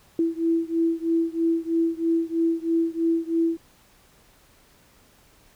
sine beating tone pair, 329.6 / 332.7 Hz, E4 / E4, 0 / +16 cents, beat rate 3.1 Hz, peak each -23 / -24 dBFS, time 0.19-3.57 s, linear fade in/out 2 ms, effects pink hiss -57 dBFS RMS until 5.55 s

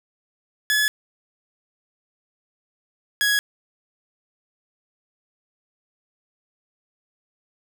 sawtooth tone pair in turn, 1707 / 1667 Hz, G#6 / G#6, +47 / +6 cents, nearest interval unison, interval 41 cents, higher first, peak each -14 / -14 dBFS, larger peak neither, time 0.7-0.88 / 3.21-3.39 s, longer neither, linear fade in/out 0 ms, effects none

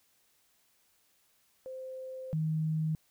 sine tone pair in turn, 520 / 157.25 Hz, C5 / D#3, -11 / +19 cents, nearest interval octave + major sixth, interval 2070 cents, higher first, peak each -39 / -28 dBFS, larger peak second, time 1.66-2.33 / 2.33-2.95 s, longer first, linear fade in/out 0 ms, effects white hiss -70 dBFS RMS until 3.1 s

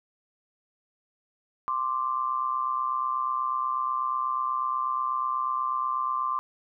sine tone pair together, 1046.5 / 1174.7 Hz, C6 / D6, 0 / 0 cents, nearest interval major second, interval 200 cents, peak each -28 dBFS, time 1.68-6.39 s, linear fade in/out 0 ms, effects none

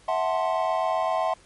triangle chord, F# half-diminished seventh, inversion third, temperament equal with one note detuned, 652.1 / 740 / 880 / 1046.5 Hz, E5 / F#5 / A5 / C6, -19 / 0 / 0 / 0 cents, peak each -24 / -25 / -29 / -27 dBFS, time 0.08-1.34 s, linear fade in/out 5 ms, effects pink hiss -55 dBFS RMS until 1.45 s + MP3 48 kbps

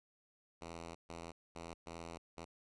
5% pulse tone bursts at uneven times, 83.8 Hz, E2, 29 cents sharp, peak -35 dBFS, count 5, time 0.61-0.95 / 1.09-1.32 / 1.55-1.74 / 1.86-2.18 / 2.37-2.45 s, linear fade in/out 10 ms, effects resampled to 22050 Hz

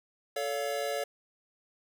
square chord, A augmented, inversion none, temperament equal with one note detuned, 440 / 566 / 698.5 Hz, A4 / C#5 / E#5, 0 / +36 / 0 cents, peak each -37 / -34 / -37 dBFS, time 0.36-1.04 s, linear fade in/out 5 ms, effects none

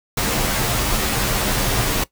pink noise with comb filter, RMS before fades -20 dBFS, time 0.17-2.04 s, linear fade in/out 5 ms, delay 12 ms, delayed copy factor -0.85, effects noise-tail reverb RT60 0.1 s tail -18 dB re dry

